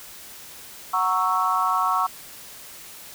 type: chord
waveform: sine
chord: F# dominant seventh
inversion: none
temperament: equal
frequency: 740 / 932.3 / 1108.7 / 1318.5 Hz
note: F#5 / A#5 / C#6 / E6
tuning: 0 / 0 / 0 / 0 cents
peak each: -27 / -27 / -22 / -25 dBFS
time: 0.93-2.07 s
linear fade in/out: 10 ms
effects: white hiss -42 dBFS RMS until 3.14 s